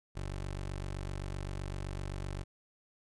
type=tone; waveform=20% pulse; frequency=47.78 Hz; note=G1; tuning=44 cents flat; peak=-32 dBFS; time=0.15-2.44 s; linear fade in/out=20 ms; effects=resampled to 24000 Hz